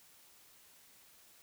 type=silence; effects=white hiss -62 dBFS RMS until 1.42 s